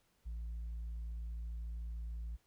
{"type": "tone with tanh clipping", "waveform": "sine", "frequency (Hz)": 56.8, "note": "A#1", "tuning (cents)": -44, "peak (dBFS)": -40, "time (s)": [0.25, 2.37], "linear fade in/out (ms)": 20, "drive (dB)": 1, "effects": ["pink hiss -75 dBFS RMS until 2.46 s"]}